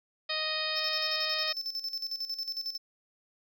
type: harmonic tone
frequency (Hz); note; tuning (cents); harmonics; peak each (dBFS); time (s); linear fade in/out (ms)
622.3; D#5; 0; 1 / 2 / 3 / 4 / 5 / 6 / 7 / 8; -39 / -40 / -38 / -38 / -41 / -36 / -37 / -37; 0.29-1.53; 10
type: tone with tremolo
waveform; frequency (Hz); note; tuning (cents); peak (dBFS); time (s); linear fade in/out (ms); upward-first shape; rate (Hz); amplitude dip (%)
triangle; 5280; E8; +2; -30; 0.75-2.78; 20; square; 11; 70
effects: none